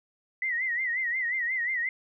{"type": "tone with vibrato", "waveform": "sine", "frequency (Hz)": 1975.5, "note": "B6", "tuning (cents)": 0, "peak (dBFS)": -26, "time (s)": [0.42, 1.89], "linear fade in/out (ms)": 2, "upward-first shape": "sine", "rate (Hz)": 5.6, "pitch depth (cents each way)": 110, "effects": []}